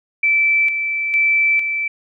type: tone with tremolo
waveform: sine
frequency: 2324 Hz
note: D7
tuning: 19 cents flat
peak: -12 dBFS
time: 0.23-1.88 s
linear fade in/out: 5 ms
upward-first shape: square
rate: 1.1 Hz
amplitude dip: 50%
effects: none